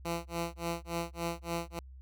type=tone with tremolo; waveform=10% pulse; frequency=169.2 Hz; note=E3; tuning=45 cents sharp; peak=-23 dBFS; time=0.05-1.79 s; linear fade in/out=2 ms; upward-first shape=sine; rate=3.5 Hz; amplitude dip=100%; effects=added 65 Hz sine -47 dBFS peak until 2.01 s